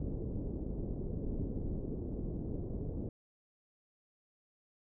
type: low-pass noise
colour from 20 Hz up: pink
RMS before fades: -38 dBFS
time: 0-3.09 s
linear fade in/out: 2 ms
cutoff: 430 Hz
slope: 24 dB/octave
effects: none